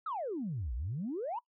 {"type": "exponential two-way sweep", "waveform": "sine", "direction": "down then up", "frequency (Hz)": [1354, 53.7, 1005], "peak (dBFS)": -33, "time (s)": [0.06, 1.39], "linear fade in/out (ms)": 5, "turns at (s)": 0.74, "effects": ["noise-tail reverb RT60 0.1 s tail -22 dB re dry", "tanh soft clip ceiling -29 dBFS"]}